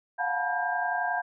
sine tone cluster, 708 / 739 / 869 / 965 / 1599 Hz, F5 / F#5 / A5 / B5 / G6, +23 / -2 / -22 / -40 / +34 cents, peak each -30 / -35 / -35 / -35 / -30 dBFS, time 0.18-1.22 s, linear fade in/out 20 ms, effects none

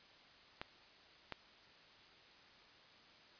clicks, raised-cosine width 0.3 ms, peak -26 dBFS, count 2, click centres 0.615 / 1.323 s, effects white hiss -62 dBFS RMS until 3.39 s + resampled to 11025 Hz

